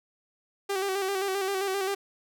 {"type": "tone with vibrato", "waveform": "sawtooth", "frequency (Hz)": 388.4, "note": "G4", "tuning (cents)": -16, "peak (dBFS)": -23, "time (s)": [0.69, 1.95], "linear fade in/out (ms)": 10, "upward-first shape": "square", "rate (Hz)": 7.6, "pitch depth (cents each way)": 44, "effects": []}